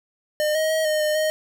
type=tone with pitch steps; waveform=square; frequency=606 / 629 / 635 / 615 / 609 / 622 Hz; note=D#5 / D#5 / D#5 / D#5 / D#5 / D#5; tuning=-46 / +19 / +35 / -20 / -37 / -1 cents; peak=-20 dBFS; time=0.4-1.3 s; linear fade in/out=0 ms; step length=150 ms; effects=none